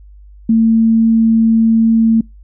sine tone, 225.3 Hz, A3, 41 cents sharp, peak -7 dBFS, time 0.49-2.21 s, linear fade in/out 5 ms, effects noise-tail reverb RT60 0.2 s tail -26 dB re dry + added 50 Hz sine -36 dBFS peak until 2.43 s

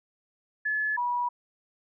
sine tone pair in turn, 1717 / 971.5 Hz, A6 / B5, -43 / -29 cents, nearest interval minor seventh, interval 986 cents, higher first, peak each -25 dBFS, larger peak neither, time 0.65-0.97 / 0.97-1.29 s, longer neither, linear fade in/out 10 ms, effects none

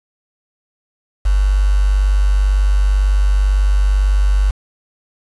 sine tone with quantisation, 49 Hz, G1, in tune, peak -10 dBFS, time 1.25-4.51 s, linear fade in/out 10 ms, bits 5, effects resampled to 24000 Hz

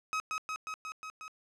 30% pulse tone with echo, 1272 Hz, D#6, 38 cents sharp, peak -28 dBFS, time 0.13-0.2 s, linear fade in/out 0 ms, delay 180 ms, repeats 6, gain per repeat -2 dB, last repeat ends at 1.28 s, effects low-pass 7000 Hz 12 dB/octave

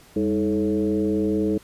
sine tone with frequency modulation, 316.7 Hz, D#4, 31 cents sharp, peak -19 dBFS, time 0.16-1.58 s, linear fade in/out 5 ms, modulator 115 Hz, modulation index 1.3, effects pink hiss -51 dBFS RMS until 1.63 s + resampled to 32000 Hz

